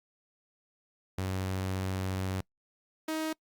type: tone pair in turn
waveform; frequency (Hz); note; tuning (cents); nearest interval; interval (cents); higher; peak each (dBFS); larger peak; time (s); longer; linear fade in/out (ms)
sawtooth; 94.4 / 315.5; F#2 / D#4; +35 / +24; octave + major sixth; 2089; second; -27; neither; 1.18-2.41 / 3.08-3.33; first; 5
effects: noise-tail reverb RT60 0.1 s tail -26 dB re dry + Opus 48 kbps